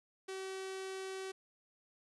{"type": "tone with notch filter", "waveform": "sawtooth", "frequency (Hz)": 381.5, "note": "G4", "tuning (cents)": -47, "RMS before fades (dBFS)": -43, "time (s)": [0.28, 1.32], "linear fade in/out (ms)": 10, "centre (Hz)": 900, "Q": 1.9, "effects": ["resampled to 24000 Hz", "12-bit"]}